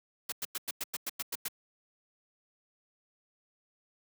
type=noise bursts; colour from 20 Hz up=white; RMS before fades=-35 dBFS; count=10; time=0.29-1.483 s; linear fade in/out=5 ms; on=32 ms; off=97 ms; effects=high-pass 150 Hz 12 dB/octave